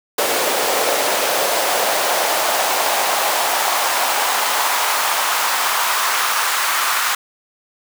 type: noise with high-pass filter sweep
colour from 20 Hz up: pink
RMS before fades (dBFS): -18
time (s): 0.18-7.15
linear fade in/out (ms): 5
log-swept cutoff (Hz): 510 to 1200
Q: 2.2
effects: none